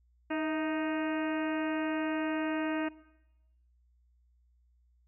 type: harmonic tone with a mistuned harmonic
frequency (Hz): 311.1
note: D#4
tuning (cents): 0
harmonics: 1 / 2 / 3 / 4 / 5 / 6 / 7 / 8 / 9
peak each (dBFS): -32 / -37 / -41 / -44 / -42 / -44 / -49 / -46 / -49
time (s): 0.3-2.89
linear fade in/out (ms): 10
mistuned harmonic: 2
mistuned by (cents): +45
effects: noise-tail reverb RT60 1.0 s tail -20 dB re dry + added 60 Hz sine -64 dBFS peak until 5.07 s